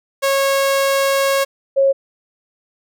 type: tone pair in turn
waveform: sawtooth / sine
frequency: 548 / 545.4 Hz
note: C#5 / C#5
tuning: -20 / -28 cents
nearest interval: unison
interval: 8 cents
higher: first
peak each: -10 dBFS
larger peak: neither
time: 0.22-1.45 / 1.76-1.93 s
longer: first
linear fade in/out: 20 ms
effects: none